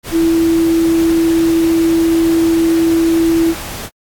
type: tone in noise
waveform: sine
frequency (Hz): 330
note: E4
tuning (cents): +2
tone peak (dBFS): -9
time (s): 0.11-3.55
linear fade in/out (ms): 50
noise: pink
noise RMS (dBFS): -26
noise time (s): 0.03-3.9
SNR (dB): +14
effects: AAC 64 kbps